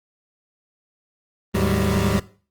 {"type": "tone cluster", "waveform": "25% pulse", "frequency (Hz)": [75.4, 104.8, 188.2, 199.6], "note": ["D2", "G#2", "F#3", "G3"], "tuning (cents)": [46, 16, 30, 32], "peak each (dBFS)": -20, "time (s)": [1.54, 2.2], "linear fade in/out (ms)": 10, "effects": ["noise-tail reverb RT60 0.4 s tail -18 dB re dry", "Opus 24 kbps"]}